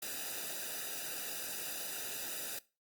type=noise with comb filter; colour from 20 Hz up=white; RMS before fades=-41 dBFS; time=0.02-2.59 s; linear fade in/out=5 ms; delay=0.92 ms; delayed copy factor=-0.9; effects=noise-tail reverb RT60 0.3 s tail -20 dB re dry + Opus 48 kbps